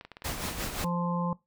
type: clicks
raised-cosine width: 0.3 ms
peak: -27 dBFS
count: 12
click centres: 0.011 / 0.05 / 0.117 / 0.169 / 0.221 / 0.291 / 0.345 / 0.378 / 0.441 / 0.532 / 0.62 / 0.698 s
type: noise with tremolo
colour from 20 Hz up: pink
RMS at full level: -32 dBFS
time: 0.24-0.85 s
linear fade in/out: 10 ms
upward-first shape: sine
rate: 5.7 Hz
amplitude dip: 55%
type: harmonic tone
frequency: 174 Hz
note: F3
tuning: 6 cents flat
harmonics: 1 / 3 / 5 / 6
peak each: -28 / -37 / -37 / -35 dBFS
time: 0.84-1.33 s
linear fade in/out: 2 ms
effects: noise-tail reverb RT60 0.2 s tail -20 dB re dry